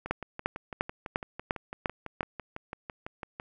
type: two click trains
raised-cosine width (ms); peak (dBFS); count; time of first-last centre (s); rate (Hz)
0.5; -12 / -22; 7 / 21; 0.11-2.208 / 0.06-3.399; 2.86 / 5.99
effects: none